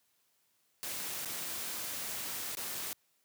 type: noise with dropouts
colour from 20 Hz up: white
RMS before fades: -39 dBFS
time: 0.83-2.93 s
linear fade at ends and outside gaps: 0 ms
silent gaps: 1.249-1.257 / 2.551-2.571 / 2.747-2.75 s
effects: white hiss -74 dBFS RMS until 3.24 s + high-pass 80 Hz 12 dB/octave